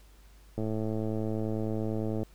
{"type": "click train", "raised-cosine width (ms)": 2, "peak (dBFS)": -20, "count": 181, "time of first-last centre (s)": [0.58, 2.231], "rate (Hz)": 109, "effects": ["added 50 Hz sine -53 dBFS peak until 2.34 s", "pink hiss -62 dBFS RMS until 2.34 s"]}